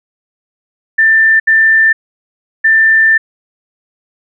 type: tone bursts at uneven times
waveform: sine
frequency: 1782 Hz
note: A6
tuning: 22 cents sharp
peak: -5 dBFS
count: 3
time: 0.98-1.4 / 1.47-1.93 / 2.64-3.18 s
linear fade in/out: 10 ms
effects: none